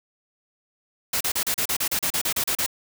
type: noise bursts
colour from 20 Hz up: white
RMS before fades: -24 dBFS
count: 14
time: 1.13-2.663 s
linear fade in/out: 5 ms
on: 77 ms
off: 35 ms
effects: none